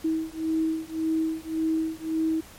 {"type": "beating tone pair", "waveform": "sine", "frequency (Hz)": [319.2, 321], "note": ["D#4", "E4"], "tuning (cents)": [44, -46], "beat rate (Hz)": 1.8, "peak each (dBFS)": -27, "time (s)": [0.04, 2.41], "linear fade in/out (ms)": 10, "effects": ["pink hiss -48 dBFS RMS until 2.58 s", "MP3 64 kbps"]}